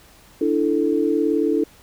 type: chord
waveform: sine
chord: D suspended second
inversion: none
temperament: equal with one note detuned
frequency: 293.7 / 332.3 / 440 Hz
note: D4 / E4 / A4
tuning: 0 / +14 / 0 cents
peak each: -21 dBFS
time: 0.41-1.64 s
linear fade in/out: 5 ms
effects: pink hiss -50 dBFS RMS until 1.82 s